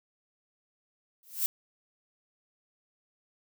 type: noise with exponential growth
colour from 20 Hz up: violet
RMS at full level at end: -24 dBFS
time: 1.23-1.46 s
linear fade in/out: 0 ms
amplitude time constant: 50 ms
effects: none